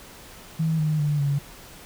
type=tone with pitch steps; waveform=sine; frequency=160.5 / 153.96 / 147.69 / 141.67 Hz; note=E3 / D#3 / D3 / C#3; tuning=-46 / -18 / +10 / +38 cents; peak=-20 dBFS; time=0.59-1.39 s; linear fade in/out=10 ms; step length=200 ms; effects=pink hiss -45 dBFS RMS until 1.85 s